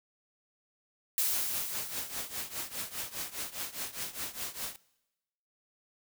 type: noise with exponential decay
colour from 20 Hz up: blue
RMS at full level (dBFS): -28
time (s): 1.18-3.16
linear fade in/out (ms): 0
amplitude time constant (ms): 430
type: noise with tremolo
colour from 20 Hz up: white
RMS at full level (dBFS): -35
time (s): 1.32-4.76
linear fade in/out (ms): 0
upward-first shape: triangle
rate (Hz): 4.9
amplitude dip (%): 90
effects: noise-tail reverb RT60 1.0 s tail -23 dB re dry